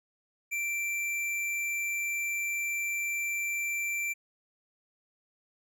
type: tone with hard clipping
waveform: sine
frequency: 2349 Hz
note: D7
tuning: in tune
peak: -31 dBFS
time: 0.51-4.14 s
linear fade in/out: 20 ms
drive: 13 dB
effects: none